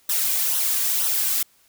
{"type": "noise with flanger", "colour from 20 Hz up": "blue", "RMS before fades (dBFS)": -22, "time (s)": [0.09, 1.43], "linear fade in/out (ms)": 5, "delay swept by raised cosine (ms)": [0.42, 2.32], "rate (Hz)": 2.1, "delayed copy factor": -0.6, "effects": ["white hiss -59 dBFS RMS until 1.68 s"]}